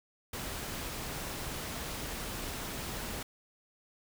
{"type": "noise", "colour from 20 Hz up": "pink", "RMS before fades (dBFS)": -39, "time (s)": [0.33, 3.23], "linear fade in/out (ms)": 5, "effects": []}